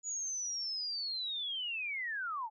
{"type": "linear sweep", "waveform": "sine", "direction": "down", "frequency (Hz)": [6900, 830.6], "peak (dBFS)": -35, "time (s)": [0.03, 2.5], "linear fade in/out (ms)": 50, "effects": []}